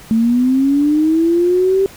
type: linear sweep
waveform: sine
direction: up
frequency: 220 to 392 Hz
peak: -10 dBFS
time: 0.11-1.86 s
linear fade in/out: 0 ms
effects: pink hiss -39 dBFS RMS until 1.96 s